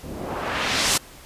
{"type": "noise with low-pass filter sweep", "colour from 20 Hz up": "white", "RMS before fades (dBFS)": -25, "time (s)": [0.03, 0.98], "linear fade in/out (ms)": 10, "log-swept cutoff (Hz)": [260, 10000], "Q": 0.93, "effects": ["pink hiss -45 dBFS RMS until 1.25 s", "resampled to 32000 Hz"]}